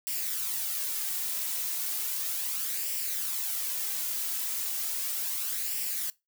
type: noise with flanger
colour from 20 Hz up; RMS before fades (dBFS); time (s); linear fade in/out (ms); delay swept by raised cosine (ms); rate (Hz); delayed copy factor
blue; -32; 0.07-6.1; 0; 0.38 to 3.08; 0.35; +0.5
effects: noise-tail reverb RT60 0.2 s tail -21 dB re dry